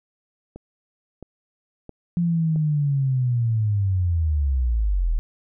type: click train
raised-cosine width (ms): 2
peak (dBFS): -24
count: 4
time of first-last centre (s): 0.56-2.56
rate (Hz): 1.5
type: linear sweep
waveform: sine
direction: down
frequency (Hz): 174.61 to 36.71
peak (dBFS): -18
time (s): 2.17-5.19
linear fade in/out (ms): 0
effects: none